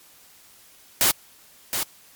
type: noise with echo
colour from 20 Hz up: white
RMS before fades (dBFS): -18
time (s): 1.01-1.11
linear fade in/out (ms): 0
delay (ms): 720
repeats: 1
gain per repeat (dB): -7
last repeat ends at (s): 1.83
effects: white hiss -52 dBFS RMS until 2.15 s + MP3 96 kbps